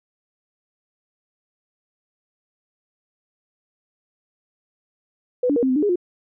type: tone with pitch steps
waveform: sine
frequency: 497.5 / 287.3 / 474.6 / 262.5 / 256 / 299.9 / 412.1 / 355 Hz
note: B4 / D4 / A#4 / C4 / C4 / D4 / G#4 / F4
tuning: +13 / -38 / +31 / +6 / -38 / +36 / -13 / +28 cents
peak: -16 dBFS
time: 5.43-5.958 s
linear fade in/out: 5 ms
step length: 66 ms
effects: none